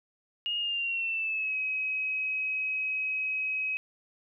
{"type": "tone with pitch glide", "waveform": "sine", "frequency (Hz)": [2854, 2543], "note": ["F7", "D#7"], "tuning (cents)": [37, 37], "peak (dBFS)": -28, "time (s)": [0.46, 3.77], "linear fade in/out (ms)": 0, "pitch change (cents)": -200, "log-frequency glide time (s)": [0.58, 1.56], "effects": []}